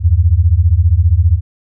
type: beating tone pair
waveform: sine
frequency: 77.78 / 92.78 Hz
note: D#2 / F#2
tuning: 0 / +5 cents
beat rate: 15 Hz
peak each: -10 dBFS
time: 0-1.41 s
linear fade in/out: 50 ms
effects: none